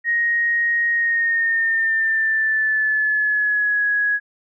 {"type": "tone with pitch glide", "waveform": "sine", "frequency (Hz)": [1874, 1669.5], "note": ["A#6", "G#6"], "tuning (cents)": [9, 9], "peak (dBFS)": -16, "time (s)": [0.04, 4.2], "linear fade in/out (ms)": 50, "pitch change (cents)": -200, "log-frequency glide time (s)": [0.91, 3.85], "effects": []}